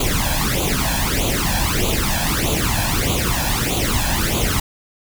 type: noise with flanger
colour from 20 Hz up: pink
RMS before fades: -19 dBFS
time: 0-4.6 s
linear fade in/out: 5 ms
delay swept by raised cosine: 0.28 to 1.23 ms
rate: 1.6 Hz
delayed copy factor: +0.8
effects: none